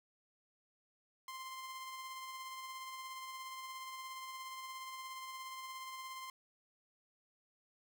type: tone with tremolo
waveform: sawtooth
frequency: 1046.5 Hz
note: C6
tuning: in tune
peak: -40 dBFS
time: 1.28-6.3 s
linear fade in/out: 2 ms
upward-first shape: sine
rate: 17 Hz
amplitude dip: 30%
effects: none